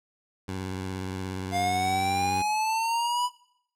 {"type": "tone with vibrato", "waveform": "15% pulse", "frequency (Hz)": 94, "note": "F#2", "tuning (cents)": 28, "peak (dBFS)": -25, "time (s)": [0.48, 2.42], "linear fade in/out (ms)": 5, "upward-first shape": "square", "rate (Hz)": 17, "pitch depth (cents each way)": 30}
{"type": "exponential sweep", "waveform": "square", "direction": "up", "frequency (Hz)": [698.5, 993], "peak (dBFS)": -25, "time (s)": [1.51, 3.3], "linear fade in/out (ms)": 50}
{"effects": ["noise-tail reverb RT60 0.7 s tail -20 dB re dry", "low-pass 11000 Hz 12 dB/octave"]}